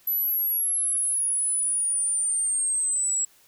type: linear sweep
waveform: sine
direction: down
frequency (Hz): 12000 to 7670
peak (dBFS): -22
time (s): 0.07-3.25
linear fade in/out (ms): 5
effects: white hiss -58 dBFS RMS until 3.47 s